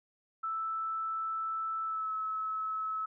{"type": "tone with pitch glide", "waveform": "sine", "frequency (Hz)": [1318.5, 1295.8], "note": ["E6", "E6"], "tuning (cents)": [0, -30], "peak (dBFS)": -32, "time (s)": [0.43, 3.06], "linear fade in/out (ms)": 10, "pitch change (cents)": -30, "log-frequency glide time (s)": [1.84, 2.11], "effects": []}